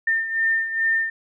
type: beating tone pair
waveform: sine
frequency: 1806 / 1808.4 Hz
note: A6 / A6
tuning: +45 / +47 cents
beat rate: 2.4 Hz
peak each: -20 / -26 dBFS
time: 0.07-1.1 s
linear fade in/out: 5 ms
effects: none